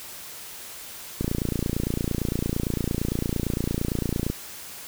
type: click train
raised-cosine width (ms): 3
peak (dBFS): -12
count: 90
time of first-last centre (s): 1.21-4.3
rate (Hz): 28.8
effects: white hiss -40 dBFS RMS until 4.87 s